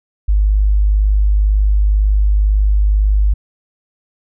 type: tone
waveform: sine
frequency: 51 Hz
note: G#1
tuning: 31 cents flat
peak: -9 dBFS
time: 0.28-3.34 s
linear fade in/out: 10 ms
effects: none